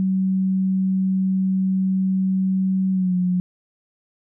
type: tone with pitch glide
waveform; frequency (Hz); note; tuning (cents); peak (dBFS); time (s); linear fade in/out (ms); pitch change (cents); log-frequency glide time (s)
sine; 189.3 to 180.75; F#3 to F#3; +40 to -40; -17; 0-3.4; 0; -80; 2.92-3.15
effects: none